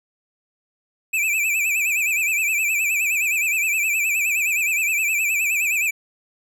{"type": "tone with vibrato", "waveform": "square", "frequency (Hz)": 2476, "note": "D#7", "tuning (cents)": -9, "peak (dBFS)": -19, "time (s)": [1.13, 5.91], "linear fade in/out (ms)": 10, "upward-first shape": "sine", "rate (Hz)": 9.6, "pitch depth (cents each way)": 120, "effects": []}